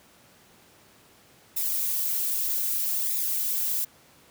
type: noise with flanger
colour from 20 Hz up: violet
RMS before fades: -27 dBFS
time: 1.56-3.85 s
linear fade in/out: 10 ms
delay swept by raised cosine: 0.65 to 5.75 ms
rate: 0.63 Hz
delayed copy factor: -0.55
effects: pink hiss -56 dBFS RMS until 4.3 s + high-pass 100 Hz 12 dB/octave